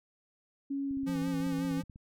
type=tone with pitch glide; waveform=sine; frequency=277.2 to 271.8 Hz; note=C#4 to C#4; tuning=0 to -34 cents; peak=-31 dBFS; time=0.7-1.81 s; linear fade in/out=10 ms; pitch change=-34 cents; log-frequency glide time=0.85-0.98 s
type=click train; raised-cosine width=5 ms; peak=-38 dBFS; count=18; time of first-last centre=0.91-1.959 s; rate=16.2 Hz
type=tone with vibrato; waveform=square; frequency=169.9 Hz; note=F3; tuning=47 cents flat; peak=-35 dBFS; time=1.06-1.83 s; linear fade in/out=20 ms; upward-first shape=sine; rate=5.5 Hz; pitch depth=56 cents each way
effects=none